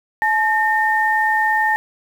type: tone pair together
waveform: sine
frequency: 860 / 1822.3 Hz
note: A5 / A#6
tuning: -40 / -40 cents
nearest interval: octave + minor second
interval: 1300 cents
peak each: -17 dBFS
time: 0.22-1.76 s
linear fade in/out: 0 ms
effects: 7-bit